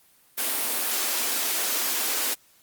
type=high-pass noise; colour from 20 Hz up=white; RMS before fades=-26 dBFS; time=0.37-2.35 s; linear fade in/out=20 ms; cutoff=230 Hz; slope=96 dB/octave; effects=white hiss -59 dBFS RMS until 2.62 s + Opus 32 kbps